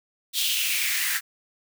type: noise with high-pass filter sweep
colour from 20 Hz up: white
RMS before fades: -25 dBFS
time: 0.33-1.21 s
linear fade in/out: 50 ms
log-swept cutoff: 3500 to 1600 Hz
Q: 3.8
effects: none